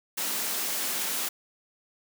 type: high-pass noise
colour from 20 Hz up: white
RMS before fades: -30 dBFS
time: 0.17-1.29 s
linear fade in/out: 10 ms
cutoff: 170 Hz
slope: 96 dB/octave
effects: none